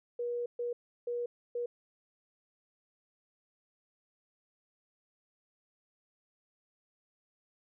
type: tone bursts at uneven times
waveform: sine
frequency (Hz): 480.5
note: B4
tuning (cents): -48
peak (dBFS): -32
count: 4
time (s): 0.19-0.46 / 0.59-0.73 / 1.07-1.26 / 1.55-1.66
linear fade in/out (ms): 5
effects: none